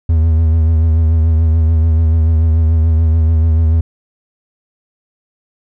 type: tone with vibrato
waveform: triangle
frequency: 80.6 Hz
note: E2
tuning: 38 cents flat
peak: -6 dBFS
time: 0.09-3.81 s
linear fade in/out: 5 ms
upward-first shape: triangle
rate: 6.9 Hz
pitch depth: 54 cents each way
effects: none